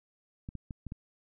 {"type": "clicks", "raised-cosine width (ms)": 5, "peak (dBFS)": -27, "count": 5, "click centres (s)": [0.489, 0.553, 0.708, 0.867, 0.921], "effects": []}